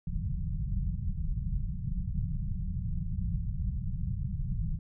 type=low-pass noise; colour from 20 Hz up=pink; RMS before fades=-32 dBFS; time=0.07-4.79 s; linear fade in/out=5 ms; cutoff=190 Hz; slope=96 dB/octave; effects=none

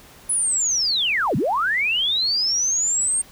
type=linear two-way sweep; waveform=sine; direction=down then up; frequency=10340 to 107.7 to 8740 Hz; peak=-18 dBFS; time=0.29-3.22 s; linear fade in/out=10 ms; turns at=1.36 s; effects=pink hiss -47 dBFS RMS until 3.31 s

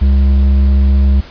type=tone with hard clipping; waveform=sine; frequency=67.8 Hz; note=C#2; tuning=38 cents flat; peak=-8 dBFS; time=0.01-1.21 s; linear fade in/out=10 ms; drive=6 dB; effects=pink hiss -36 dBFS RMS until 1.3 s + resampled to 11025 Hz

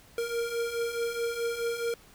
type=beating tone pair; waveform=square; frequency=464 / 468.7 Hz; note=A#4 / A#4; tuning=-8 / +9 cents; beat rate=4.7 Hz; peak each=-36 / -31 dBFS; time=0.18-1.94 s; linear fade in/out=2 ms; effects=pink hiss -56 dBFS RMS until 2.14 s

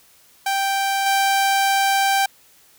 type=tone with level steps; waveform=sawtooth; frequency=784 Hz; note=G5; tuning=in tune; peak=-15 / -12 dBFS; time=0.46-2.26 s; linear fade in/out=5 ms; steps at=1.06 s; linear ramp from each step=5 ms; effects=white hiss -53 dBFS RMS until 2.78 s

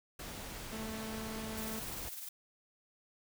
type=noise; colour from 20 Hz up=pink; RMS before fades=-45 dBFS; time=0.19-2.09 s; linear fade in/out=5 ms
type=tone; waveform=sawtooth; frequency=220 Hz; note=A3; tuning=in tune; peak=-37 dBFS; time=0.72-1.8 s; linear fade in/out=10 ms
type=noise with tremolo; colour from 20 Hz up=blue; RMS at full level=-43 dBFS; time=1.57-2.29 s; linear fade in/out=5 ms; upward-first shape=sine; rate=20 Hz; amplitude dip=45%
effects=none

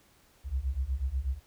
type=beating tone pair; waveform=sine; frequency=61.9 / 70.1 Hz; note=B1 / C#2; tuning=+5 / +20 cents; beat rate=8.2 Hz; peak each=-32 / -31 dBFS; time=0.44-1.4 s; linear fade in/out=50 ms; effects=pink hiss -63 dBFS RMS until 1.46 s

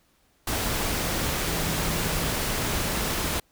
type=tone in noise; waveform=sine; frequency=163 Hz; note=E3; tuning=19 cents flat; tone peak=-33 dBFS; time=1.47-2.31 s; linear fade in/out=5 ms; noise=pink; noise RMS=-27 dBFS; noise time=0.47-3.4 s; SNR=-9 dB; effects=pink hiss -65 dBFS RMS until 3.51 s

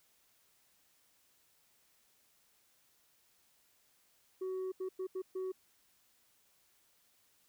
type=tone bursts at uneven times; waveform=sine; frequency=374.8 Hz; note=F#4; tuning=22 cents sharp; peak=-33 dBFS; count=5; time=4.41-4.72 / 4.8-4.89 / 4.99-5.07 / 5.15-5.22 / 5.35-5.52 s; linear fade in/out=10 ms; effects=tanh soft clip ceiling -35 dBFS + white hiss -71 dBFS RMS until 7.48 s

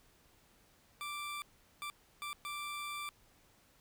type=tone bursts at uneven times; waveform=20% pulse; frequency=1174.7 Hz; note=D6; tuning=in tune; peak=-35 dBFS; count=4; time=1.01-1.42 / 1.82-1.9 / 2.22-2.33 / 2.45-3.09 s; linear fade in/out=0 ms; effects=pink hiss -67 dBFS RMS until 3.8 s

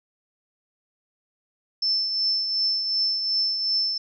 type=tone with tremolo; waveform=sine; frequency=5300 Hz; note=E8; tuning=9 cents sharp; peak=-19 dBFS; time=1.82-3.98 s; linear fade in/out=5 ms; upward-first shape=triangle; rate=2.7 Hz; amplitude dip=50%; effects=none

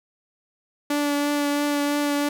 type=tone with vibrato; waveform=sawtooth; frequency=289.7 Hz; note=D4; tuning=24 cents flat; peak=-17 dBFS; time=0.9-2.29 s; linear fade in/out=5 ms; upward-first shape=triangle; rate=3 Hz; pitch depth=16 cents each way; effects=none

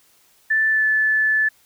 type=tone with pitch glide; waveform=sine; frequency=1760 to 1739.8 Hz; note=A6 to A6; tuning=0 to -20 cents; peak=-15 dBFS; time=0.5-1.49 s; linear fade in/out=10 ms; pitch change=-20 cents; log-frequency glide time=0.7-0.85 s; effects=white hiss -57 dBFS RMS until 1.65 s

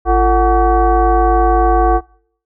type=tone with frequency modulation; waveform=sine; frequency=344.2 Hz; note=F4; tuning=25 cents flat; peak=-8 dBFS; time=0.05-2.01 s; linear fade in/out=50 ms; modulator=396 Hz; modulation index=1.7; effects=noise-tail reverb RT60 0.6 s tail -24 dB re dry

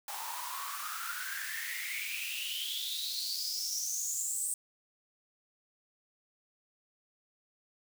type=noise with high-pass filter sweep; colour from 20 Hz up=white; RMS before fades=-37 dBFS; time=0.08-4.54 s; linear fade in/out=2 ms; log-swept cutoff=820 to 8600 Hz; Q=9.8; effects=none

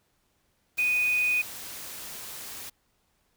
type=tone in noise; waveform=sine; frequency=2483 Hz; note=D#7; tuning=4 cents flat; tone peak=-22 dBFS; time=0.78-1.42 s; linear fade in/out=10 ms; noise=white; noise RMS=-40 dBFS; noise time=0.77-2.7 s; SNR=+15 dB; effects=pink hiss -71 dBFS RMS until 3.36 s

